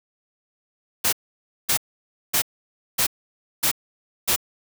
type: noise bursts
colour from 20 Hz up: white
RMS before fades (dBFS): -20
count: 6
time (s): 1.04-4.362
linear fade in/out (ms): 10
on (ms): 87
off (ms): 560
effects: none